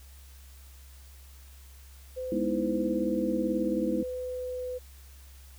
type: tone with pitch glide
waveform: sine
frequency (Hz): 511 to 502.2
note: C5 to B4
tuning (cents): -41 to +29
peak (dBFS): -32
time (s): 2.16-4.79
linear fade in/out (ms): 20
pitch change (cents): -30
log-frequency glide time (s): 2.78-4.58
type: chord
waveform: sine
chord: E major seventh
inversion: first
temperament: equal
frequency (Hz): 207.7 / 246.9 / 311.1 / 329.6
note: G#3 / B3 / D#4 / E4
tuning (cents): 0 / 0 / 0 / 0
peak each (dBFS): -32 / -33 / -33 / -31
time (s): 2.32-4.03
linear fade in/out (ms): 2
effects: added 67 Hz sine -48 dBFS peak until 5.58 s + white hiss -57 dBFS RMS until 5.58 s